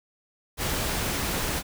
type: noise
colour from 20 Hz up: pink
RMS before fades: -28 dBFS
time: 0.57-1.63 s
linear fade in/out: 50 ms
effects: none